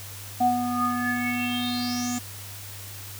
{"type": "tone with low-pass filter sweep", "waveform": "square", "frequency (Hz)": 245.1, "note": "B3", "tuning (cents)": -13, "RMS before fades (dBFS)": -26, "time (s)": [0.4, 2.19], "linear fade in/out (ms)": 10, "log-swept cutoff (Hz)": [690, 7400], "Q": 9.3, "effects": ["added 99 Hz sine -41 dBFS peak until 3.19 s", "white hiss -41 dBFS RMS until 3.19 s"]}